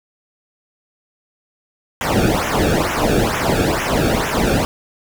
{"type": "noise with flanger", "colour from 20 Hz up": "brown", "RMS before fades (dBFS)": -17, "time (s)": [2.01, 4.65], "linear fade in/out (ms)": 0, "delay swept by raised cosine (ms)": [0.22, 1.02], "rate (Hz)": 2.2, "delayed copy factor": -1, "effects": []}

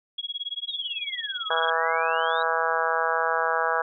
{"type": "tone with tremolo", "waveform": "sine", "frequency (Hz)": 3322, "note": "G#7", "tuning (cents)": 0, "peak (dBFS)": -26, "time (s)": [0.18, 1.7], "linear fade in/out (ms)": 5, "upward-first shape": "sine", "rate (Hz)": 18, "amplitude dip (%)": 100}
{"type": "exponential two-way sweep", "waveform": "sine", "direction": "down then up", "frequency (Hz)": [3913, 1249, 3913], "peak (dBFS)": -34, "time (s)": [0.68, 2.43], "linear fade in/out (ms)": 10, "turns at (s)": 1.48}
{"type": "harmonic tone", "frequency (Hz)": 163.5, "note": "E3", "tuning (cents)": -14, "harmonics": [3, 4, 5, 6, 7, 8, 9, 10], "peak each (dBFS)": [-30, -30, -30, -30, -30, -30, -30, -30], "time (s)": [1.5, 3.82], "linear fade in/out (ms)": 5}
{"effects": []}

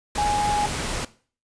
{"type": "tone in noise", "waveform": "sine", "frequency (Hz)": 830.6, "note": "G#5", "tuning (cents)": 0, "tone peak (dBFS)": -20, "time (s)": [0.18, 0.66], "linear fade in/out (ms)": 5, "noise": "pink", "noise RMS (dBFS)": -28, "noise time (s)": [0.15, 1.05], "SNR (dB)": 5, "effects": ["noise-tail reverb RT60 0.4 s tail -17 dB re dry", "resampled to 22050 Hz"]}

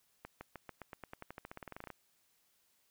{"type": "accelerating click train", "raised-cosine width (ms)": 0.5, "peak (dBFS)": -30, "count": 22, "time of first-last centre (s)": [0.25, 1.903], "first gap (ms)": 160, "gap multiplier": 0.92, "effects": ["white hiss -74 dBFS RMS until 2.9 s"]}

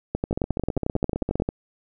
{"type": "two click trains", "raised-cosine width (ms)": 2, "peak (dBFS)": [-10, -12], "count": [16, 18], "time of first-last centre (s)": [[0.15, 1.489], [0.31, 1.421]], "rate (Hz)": [11.2, 15.3], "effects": []}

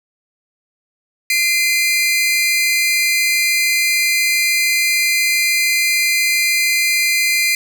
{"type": "tone pair together", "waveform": "sawtooth", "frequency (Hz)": [2067, 2400], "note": ["C7", "D7"], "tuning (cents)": [-22, 37], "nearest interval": "minor third", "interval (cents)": 259, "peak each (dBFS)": -13, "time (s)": [1.3, 7.55], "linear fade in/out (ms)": 2, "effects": []}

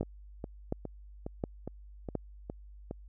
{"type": "two click trains", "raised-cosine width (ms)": 2, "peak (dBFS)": [-18, -24], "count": [4, 8], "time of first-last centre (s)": [[0.01, 2.153], [0.03, 2.911]], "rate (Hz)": [1.4, 2.43], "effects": ["added 50 Hz sine -48 dBFS peak until 3.08 s"]}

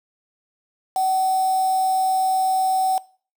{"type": "tone with quantisation", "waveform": "sine", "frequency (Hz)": 756, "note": "F#5", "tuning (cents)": 37, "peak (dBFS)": -18, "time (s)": [0.96, 2.98], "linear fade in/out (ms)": 2, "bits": 5, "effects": ["noise-tail reverb RT60 0.4 s tail -20 dB re dry"]}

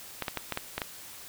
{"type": "clicks", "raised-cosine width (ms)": 0.3, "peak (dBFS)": -14, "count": 7, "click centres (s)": [0.223, 0.282, 0.373, 0.523, 0.574, 0.78, 0.818], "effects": ["white hiss -46 dBFS RMS until 1.28 s"]}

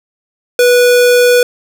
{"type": "tone", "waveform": "square", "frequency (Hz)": 490, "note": "B4", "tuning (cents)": -14, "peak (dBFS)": -6, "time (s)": [0.59, 1.43], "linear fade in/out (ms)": 2, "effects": []}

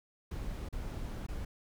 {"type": "noise with dropouts", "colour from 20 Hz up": "brown", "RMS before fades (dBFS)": -39, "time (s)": [0.31, 1.45], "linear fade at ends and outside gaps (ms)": 5, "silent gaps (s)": [[0.688, 0.726], [1.267, 1.284]], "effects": []}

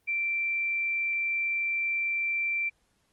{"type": "tone", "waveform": "sine", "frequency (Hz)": 2349, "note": "D7", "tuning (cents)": 0, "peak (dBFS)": -26, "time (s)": [0.07, 2.7], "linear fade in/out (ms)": 20, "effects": ["pink hiss -71 dBFS RMS until 3.12 s", "Opus 24 kbps"]}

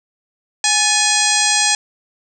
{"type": "harmonic tone with a mistuned harmonic", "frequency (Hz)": 830, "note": "G#5", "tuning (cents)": -1, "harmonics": [1, 2, 3, 4, 5, 6, 7, 8, 9, 10], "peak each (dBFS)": [-22, -22, -22, -22, -22, -22, -22, -22, -22, -22], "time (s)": [0.64, 1.75], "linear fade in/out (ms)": 2, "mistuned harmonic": 2, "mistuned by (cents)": 84, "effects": []}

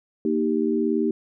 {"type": "chord", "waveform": "sine", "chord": "Eb major", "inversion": "second", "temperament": "equal", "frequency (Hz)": [233.1, 311.1, 392], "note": ["Bb3", "Eb4", "G4"], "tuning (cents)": [0, 0, 0], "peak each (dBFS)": -24, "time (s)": [0.25, 1.11], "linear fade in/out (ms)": 2, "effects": []}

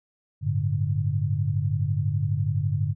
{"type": "chord", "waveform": "sine", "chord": "G suspended second", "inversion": "none", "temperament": "equal with one note detuned", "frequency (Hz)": [98, 110, 144.56], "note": ["G2", "A2", "D3"], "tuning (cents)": [0, 0, -27], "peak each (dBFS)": [-26, -27, -26], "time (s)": [0.41, 2.95], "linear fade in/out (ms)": 50, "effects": []}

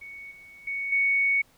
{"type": "tone with level steps", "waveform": "sine", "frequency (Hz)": 2225, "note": "C#7", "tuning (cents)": 6, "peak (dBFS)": [-39, -46, -28, -20], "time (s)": [0.01, 1.42], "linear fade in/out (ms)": 10, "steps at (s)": [0.31, 0.67, 0.92], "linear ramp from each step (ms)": 5, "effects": ["pink hiss -61 dBFS RMS until 1.57 s"]}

